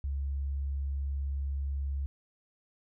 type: tone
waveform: sine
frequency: 69.3 Hz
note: C#2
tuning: in tune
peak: -30 dBFS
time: 0.04-2.06 s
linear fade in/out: 0 ms
effects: none